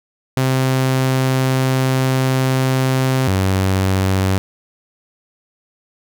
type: tone pair in turn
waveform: sawtooth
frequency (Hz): 131 / 95.24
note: C3 / G2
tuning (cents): +2 / -49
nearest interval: tritone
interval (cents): 551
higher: first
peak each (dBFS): -10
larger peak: neither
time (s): 0.37-3.28 / 3.28-4.38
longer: first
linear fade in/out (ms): 0
effects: none